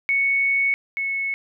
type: tone pair in turn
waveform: sine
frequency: 2217 / 2200 Hz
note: C#7 / C#7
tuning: 0 / -14 cents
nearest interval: unison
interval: 14 cents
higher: first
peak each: -17 / -22 dBFS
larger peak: first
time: 0.09-0.74 / 0.97-1.34 s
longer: first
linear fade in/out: 0 ms
effects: none